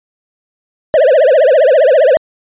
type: tone with vibrato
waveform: triangle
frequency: 570 Hz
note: C#5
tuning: 48 cents sharp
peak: -3 dBFS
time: 0.94-2.17 s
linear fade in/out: 0 ms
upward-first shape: triangle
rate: 15 Hz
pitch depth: 290 cents each way
effects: resampled to 8000 Hz